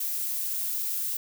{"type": "noise", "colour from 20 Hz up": "violet", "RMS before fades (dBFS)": -30, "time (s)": [0, 1.17], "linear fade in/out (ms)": 5, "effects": []}